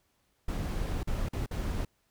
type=noise with dropouts; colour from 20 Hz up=brown; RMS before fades=-32 dBFS; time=0.48-1.85 s; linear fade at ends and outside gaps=5 ms; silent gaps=1.032-1.073 / 1.288-1.331 / 1.462-1.51 s; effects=pink hiss -73 dBFS RMS until 2.1 s